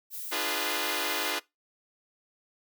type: noise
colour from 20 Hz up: violet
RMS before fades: -38 dBFS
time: 0.1-1.34 s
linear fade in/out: 50 ms
type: chord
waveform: 5% pulse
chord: D diminished seventh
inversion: none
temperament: equal with one note detuned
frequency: 298.6 / 349.2 / 415.3 / 493.9 Hz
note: D4 / F4 / Ab4 / Cb5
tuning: +29 / 0 / 0 / 0 cents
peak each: -23 dBFS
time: 0.31-1.4 s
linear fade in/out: 20 ms
effects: noise-tail reverb RT60 0.2 s tail -22 dB re dry